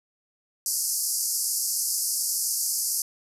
white band-pass noise, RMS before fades -27 dBFS, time 0.66-3.02 s, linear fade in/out 2 ms, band 4700 to 13000 Hz, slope 96 dB/octave, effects none

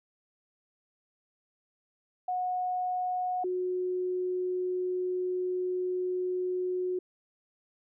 sine tone pair in turn, 730 / 365 Hz, F#5 / F#4, -24 / -24 cents, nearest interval octave, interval 1200 cents, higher first, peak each -28 dBFS, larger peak neither, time 2.28-3.44 / 3.44-6.99 s, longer second, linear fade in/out 5 ms, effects none

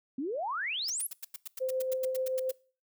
sine exponential sweep, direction up, 249.4 to 11840 Hz, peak -31 dBFS, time 0.18-1.07 s, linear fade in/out 5 ms
blue noise bursts, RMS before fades -39 dBFS, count 15, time 0.88-2.512 s, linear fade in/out 5 ms, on 22 ms, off 93 ms
sine tone with tremolo, 519 Hz, C5, 14 cents flat, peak -28 dBFS, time 1.6-2.52 s, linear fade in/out 20 ms, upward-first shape sine, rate 7 Hz, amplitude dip 30%
effects noise-tail reverb RT60 0.4 s tail -22 dB re dry

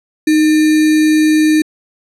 sine tone with sample-and-hold, 309.5 Hz, D#4, 9 cents flat, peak -7 dBFS, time 0.27-1.62 s, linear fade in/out 5 ms, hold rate 2100 Hz, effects low-pass 12000 Hz 12 dB/octave

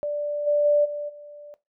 sine tone with level steps, 587.3 Hz, D5, in tune, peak -24 / -17 / -15 / -27 / -39 dBFS, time 0.03-1.54 s, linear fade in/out 0 ms, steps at 0.46 / 0.64 / 0.84 / 1.08 s, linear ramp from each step 20 ms, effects noise-tail reverb RT60 0.2 s tail -17 dB re dry

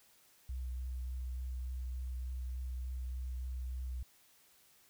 sine tone with vibrato, 63 Hz, B1, 35 cents sharp, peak -37 dBFS, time 0.49-4.03 s, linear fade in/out 5 ms, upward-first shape sine, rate 3.4 Hz, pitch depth 15 cents each way, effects white hiss -66 dBFS RMS until 4.89 s

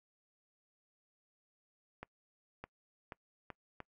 accelerating click train, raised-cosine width 0.5 ms, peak -29 dBFS, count 5, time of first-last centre 2.03-3.803 s, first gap 610 ms, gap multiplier 0.79, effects noise-tail reverb RT60 0.1 s tail -24 dB re dry

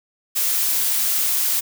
blue noise, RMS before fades -20 dBFS, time 0.35-1.61 s, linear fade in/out 20 ms, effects none

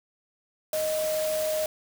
sine tone in noise, 622.3 Hz, D#5, in tune, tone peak -25 dBFS, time 0.73-1.66 s, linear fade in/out 2 ms, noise white, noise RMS -35 dBFS, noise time 0.73-1.66 s, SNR +7 dB, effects none

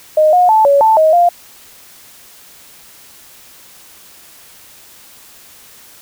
sine tone with pitch steps, 618 / 720 / 874 / 563 / 882 / 630 / 698 Hz, D#5 / F#5 / A5 / C#5 / A5 / D#5 / F5, -12 / -47 / -12 / +27 / +4 / +21 / -1 cents, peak -6 dBFS, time 0.17-1.29 s, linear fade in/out 5 ms, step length 160 ms, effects white hiss -41 dBFS RMS until 6.01 s

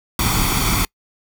pink noise with comb filter, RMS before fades -18 dBFS, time 0.19-0.85 s, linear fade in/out 2 ms, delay 0.88 ms, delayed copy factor +0.7, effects noise-tail reverb RT60 0.1 s tail -26 dB re dry

